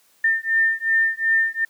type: beating tone pair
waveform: sine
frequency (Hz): 1802 / 1804.7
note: A6 / A6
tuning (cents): +41 / +43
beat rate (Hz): 2.7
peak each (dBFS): -20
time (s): 0.24-1.65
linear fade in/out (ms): 5
effects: white hiss -59 dBFS RMS until 1.69 s + high-pass 150 Hz 12 dB/octave